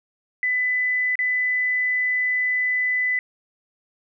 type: tone with dropouts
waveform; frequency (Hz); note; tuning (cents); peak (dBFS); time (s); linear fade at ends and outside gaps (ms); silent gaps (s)
sine; 2000; B6; +21; -19; 0.43-3.19; 1; 1.155-1.19
effects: none